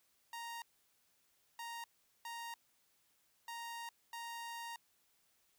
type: tone bursts at uneven times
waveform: sawtooth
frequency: 932.3 Hz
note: A#5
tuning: in tune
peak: -40 dBFS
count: 5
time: 0.33-0.62 / 1.59-1.84 / 2.25-2.54 / 3.48-3.89 / 4.13-4.76 s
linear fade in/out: 2 ms
effects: white hiss -75 dBFS RMS until 5.58 s